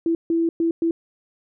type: tone bursts at uneven times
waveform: sine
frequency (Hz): 332.2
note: E4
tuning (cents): +13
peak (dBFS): -17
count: 4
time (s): 0.06-0.15 / 0.3-0.49 / 0.6-0.71 / 0.82-0.91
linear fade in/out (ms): 2
effects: none